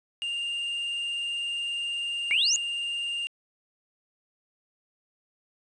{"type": "tone with vibrato", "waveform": "triangle", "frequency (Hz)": 2808, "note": "F7", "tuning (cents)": 9, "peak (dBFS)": -27, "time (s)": [0.22, 3.27], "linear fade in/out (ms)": 0, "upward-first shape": "sine", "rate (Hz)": 20, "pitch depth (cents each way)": 24}
{"type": "exponential sweep", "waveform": "sine", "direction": "up", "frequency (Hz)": [2142, 7040], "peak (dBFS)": -21, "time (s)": [2.31, 2.56], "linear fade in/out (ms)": 0}
{"effects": ["resampled to 22050 Hz", "9-bit"]}